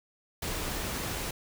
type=noise; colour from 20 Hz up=pink; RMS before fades=-34 dBFS; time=0.42-1.31 s; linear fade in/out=5 ms; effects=none